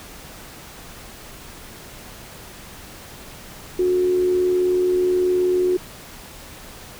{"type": "tone with amplitude modulation", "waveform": "sine", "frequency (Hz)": 363.8, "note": "F#4", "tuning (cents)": -29, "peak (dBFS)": -14, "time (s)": [3.79, 5.77], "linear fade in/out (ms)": 5, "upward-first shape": "sine", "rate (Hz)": 78.8, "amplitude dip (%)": 35, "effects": ["pink hiss -40 dBFS RMS until 6.99 s"]}